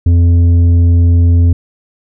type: tone with tanh clipping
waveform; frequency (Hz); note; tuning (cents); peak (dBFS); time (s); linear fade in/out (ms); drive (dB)
sine; 85.9; F2; -28; -6; 0.06-1.53; 5; 7
effects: none